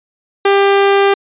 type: tone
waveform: sawtooth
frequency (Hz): 397.1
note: G4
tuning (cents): +22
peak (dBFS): -4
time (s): 0.45-1.14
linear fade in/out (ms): 5
effects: resampled to 8000 Hz